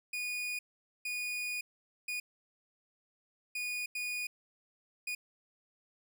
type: tone bursts at uneven times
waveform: 40% pulse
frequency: 2460 Hz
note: D#7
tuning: 20 cents flat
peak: -34 dBFS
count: 6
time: 0.13-0.59 / 1.05-1.61 / 2.08-2.2 / 3.55-3.86 / 3.95-4.27 / 5.07-5.15 s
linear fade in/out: 5 ms
effects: none